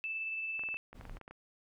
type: tone with tremolo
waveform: sine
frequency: 2637 Hz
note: E7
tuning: in tune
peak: -34 dBFS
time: 0.04-0.77 s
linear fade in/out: 0 ms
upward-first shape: sine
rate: 18 Hz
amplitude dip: 25%
type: clicks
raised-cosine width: 0.5 ms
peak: -34 dBFS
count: 12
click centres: 0.594 / 0.636 / 0.688 / 0.743 / 0.93 / 1.011 / 1.053 / 1.096 / 1.17 / 1.213 / 1.279 / 1.31 s
type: noise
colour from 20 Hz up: brown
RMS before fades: -48 dBFS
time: 0.94-1.19 s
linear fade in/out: 20 ms
effects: none